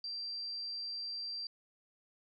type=tone; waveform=sine; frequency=4710 Hz; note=D8; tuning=4 cents sharp; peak=-38 dBFS; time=0.04-1.47 s; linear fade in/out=2 ms; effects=none